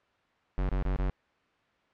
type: tone bursts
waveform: square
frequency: 46.81 Hz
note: F#1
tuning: 21 cents sharp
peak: -27 dBFS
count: 4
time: 0.58-1.098 s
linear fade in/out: 0 ms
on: 110 ms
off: 26 ms
effects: white hiss -67 dBFS RMS until 1.93 s + low-pass 2000 Hz 12 dB/octave